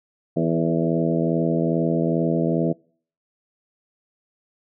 harmonic tone with a mistuned harmonic, 82.41 Hz, E2, in tune, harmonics 2 / 3 / 4 / 5 / 6 / 7 / 8, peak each -23 / -25 / -25 / -29 / -28 / -30 / -28 dBFS, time 0.36-2.73 s, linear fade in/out 10 ms, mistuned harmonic 5, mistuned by +30 cents, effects noise-tail reverb RT60 0.5 s tail -26 dB re dry

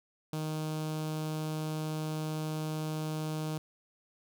sawtooth tone with notch filter, 155.56 Hz, D#3, in tune, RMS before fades -35 dBFS, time 0.33-3.58 s, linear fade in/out 2 ms, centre 1900 Hz, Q 1.6, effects none

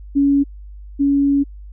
sine tone pair in turn, 280.8 / 280.8 Hz, C#4 / C#4, +22 / +22 cents, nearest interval unison, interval 0 cents, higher neither, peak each -11 / -12 dBFS, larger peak first, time 0.15-0.44 / 0.99-1.44 s, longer second, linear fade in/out 20 ms, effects added 50 Hz sine -33 dBFS peak until 1.72 s

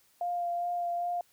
sine tone with vibrato, 698.5 Hz, F5, in tune, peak -29 dBFS, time 0.21-1.21 s, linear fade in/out 2 ms, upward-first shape sine, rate 2.5 Hz, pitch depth 14 cents each way, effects white hiss -66 dBFS RMS until 1.32 s

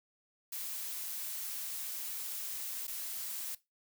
blue noise with dropouts, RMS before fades -40 dBFS, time 0.52-3.55 s, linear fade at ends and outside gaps 5 ms, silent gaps 2.87-2.878 s, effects noise-tail reverb RT60 0.2 s tail -18 dB re dry

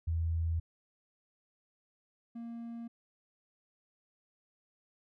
sine / triangle tone pair in turn, 82.41 / 232.8 Hz, E2 / A#3, 0 / -2 cents, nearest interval octave + tritone, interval 1798 cents, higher second, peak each -29 / -38 dBFS, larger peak first, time 0.07-0.6 / 2.35-2.88 s, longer neither, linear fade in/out 10 ms, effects none

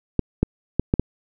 clicks, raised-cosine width 3 ms, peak -4 dBFS, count 5, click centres 0.193 / 0.43 / 0.796 / 0.939 / 0.996 s, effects none

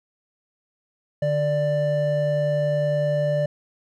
triangle tone pair together, 148.2 / 589.9 Hz, D3 / D5, +16 / +8 cents, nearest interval 2 octaves, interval 2392 cents, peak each -22 / -19 dBFS, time 1.22-3.46 s, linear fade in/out 5 ms, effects none

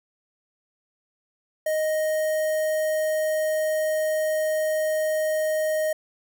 square tone with notch filter, 622.3 Hz, D#5, in tune, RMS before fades -24 dBFS, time 1.66-5.93 s, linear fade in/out 5 ms, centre 3800 Hz, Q 0.64, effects none

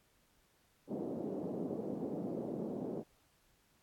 pink band-pass noise, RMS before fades -40 dBFS, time 0.87-3.04 s, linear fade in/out 50 ms, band 180 to 550 Hz, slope 24 dB/octave, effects pink hiss -72 dBFS RMS until 3.82 s + AAC 64 kbps

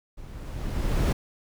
brown noise with level ramp, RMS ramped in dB -43 to -19 dBFS, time 0.17-1.13 s, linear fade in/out 10 ms, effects none

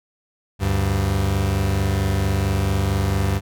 35% pulse tone pair together, 73.53 / 98 Hz, D2 / G2, +3 / 0 cents, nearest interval perfect fourth, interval 497 cents, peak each -21 / -18 dBFS, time 0.59-3.41 s, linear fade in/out 50 ms, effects none

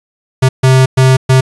square tone bursts at uneven times, 130.81 Hz, C3, in tune, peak -5 dBFS, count 4, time 0.42-0.49 / 0.63-0.86 / 0.97-1.17 / 1.29-1.41 s, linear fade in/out 10 ms, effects resampled to 24000 Hz + 7-bit

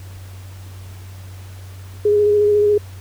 sine tone with vibrato, 415.3 Hz, G#4, in tune, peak -11 dBFS, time 2.05-2.78 s, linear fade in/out 5 ms, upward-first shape square, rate 14 Hz, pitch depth 15 cents each way, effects added 94 Hz sine -33 dBFS peak until 3 s + pink hiss -45 dBFS RMS until 3 s

